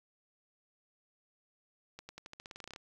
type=accelerating click train; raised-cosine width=0.2 ms; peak=-29 dBFS; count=15; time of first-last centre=1.99-2.761 s; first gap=100 ms; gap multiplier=0.9; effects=10-bit